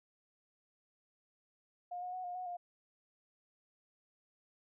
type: tone with pitch steps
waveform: sine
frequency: 712 / 724 / 738 / 713 / 733 / 707 Hz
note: F5 / F#5 / F#5 / F5 / F#5 / F5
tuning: +33 / -38 / -5 / +36 / -16 / +21 cents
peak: -39 dBFS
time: 1.91-2.57 s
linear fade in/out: 10 ms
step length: 110 ms
effects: none